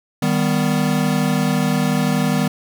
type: chord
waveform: square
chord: Eb augmented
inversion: none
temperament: equal with one note detuned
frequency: 155.56 / 196 / 247.9 Hz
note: Eb3 / G3 / B3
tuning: 0 / 0 / +7 cents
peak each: -21 dBFS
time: 0.22-2.48 s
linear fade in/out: 5 ms
effects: none